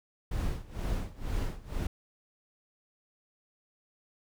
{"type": "noise with tremolo", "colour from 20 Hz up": "brown", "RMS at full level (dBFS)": -30, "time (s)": [0.31, 1.87], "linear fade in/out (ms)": 5, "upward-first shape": "sine", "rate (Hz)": 2.1, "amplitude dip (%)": 90, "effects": []}